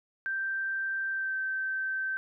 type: tone with pitch glide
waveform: sine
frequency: 1568 to 1550 Hz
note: G6 to G6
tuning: 0 to -20 cents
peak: -29 dBFS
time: 0.26-2.17 s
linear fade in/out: 0 ms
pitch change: -20 cents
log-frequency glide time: 1.11-1.35 s
effects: none